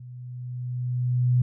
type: tone with level ramp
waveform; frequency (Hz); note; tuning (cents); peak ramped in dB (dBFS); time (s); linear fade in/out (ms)
sine; 124.2; B2; +10; -39 to -16; 0-1.42; 5
effects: none